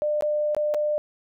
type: tone with dropouts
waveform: sine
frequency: 599 Hz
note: D5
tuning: 34 cents sharp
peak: -21 dBFS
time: 0.02-0.98 s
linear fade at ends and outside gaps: 0 ms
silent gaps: 0.209-0.223 / 0.548-0.566 / 0.74-0.745 s
effects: none